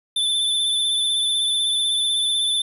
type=tone with vibrato; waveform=square; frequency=3520 Hz; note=A7; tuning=in tune; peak=-19 dBFS; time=0.16-2.62 s; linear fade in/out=5 ms; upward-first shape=sine; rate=16 Hz; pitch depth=28 cents each way; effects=resampled to 32000 Hz + 10-bit